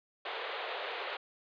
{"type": "band-pass noise", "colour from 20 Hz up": "pink", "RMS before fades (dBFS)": -39, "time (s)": [0.25, 1.17], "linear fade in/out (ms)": 5, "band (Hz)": [420, 3900], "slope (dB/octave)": 48, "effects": ["resampled to 11025 Hz"]}